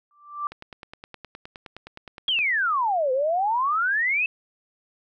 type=tone with exponential growth; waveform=sine; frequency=1174.7 Hz; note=D6; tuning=in tune; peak=-22 dBFS; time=0.11-0.47 s; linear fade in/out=1 ms; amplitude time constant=77 ms
type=click train; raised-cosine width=0.3 ms; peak=-23 dBFS; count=19; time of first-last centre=0.52-2.389 s; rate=9.63 Hz
type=exponential two-way sweep; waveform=sine; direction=down then up; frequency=3322 to 502 to 2661 Hz; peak=-20 dBFS; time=2.28-4.26 s; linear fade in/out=2 ms; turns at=3.12 s
effects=none